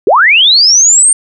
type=linear sweep; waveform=sine; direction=up; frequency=329.6 to 8870 Hz; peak=-3 dBFS; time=0.07-1.13 s; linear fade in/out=2 ms; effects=none